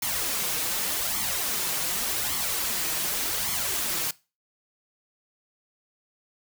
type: noise with flanger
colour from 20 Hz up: white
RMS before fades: -28 dBFS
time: 0.02-4.11 s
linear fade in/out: 5 ms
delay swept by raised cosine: 0.92 to 6.42 ms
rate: 0.86 Hz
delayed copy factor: +0.65
effects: noise-tail reverb RT60 0.3 s tail -21 dB re dry